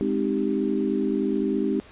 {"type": "chord", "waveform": "sine", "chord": "Ab major seventh", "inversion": "none", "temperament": "equal", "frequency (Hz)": [207.7, 261.6, 311.1, 392], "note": ["Ab3", "C4", "Eb4", "G4"], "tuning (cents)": [0, 0, 0, 0], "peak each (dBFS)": -27, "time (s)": [0.01, 1.8], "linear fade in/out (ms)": 0, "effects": ["pink hiss -49 dBFS RMS until 1.91 s", "resampled to 8000 Hz"]}